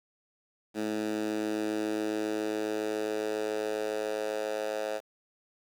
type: tone with high-pass filter sweep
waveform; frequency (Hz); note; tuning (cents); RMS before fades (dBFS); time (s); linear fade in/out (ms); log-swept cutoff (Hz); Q
10% pulse; 107.3; A2; -43; -32; 0.74-5.01; 50; 260 to 560; 2.8
effects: low-pass 10000 Hz 12 dB/octave + 9-bit